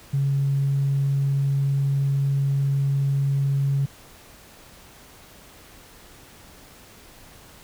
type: tone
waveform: sine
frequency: 138.59 Hz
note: C#3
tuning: in tune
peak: -18 dBFS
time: 0.13-3.86 s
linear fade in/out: 10 ms
effects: tanh soft clip ceiling -14 dBFS + pink hiss -48 dBFS RMS until 7.63 s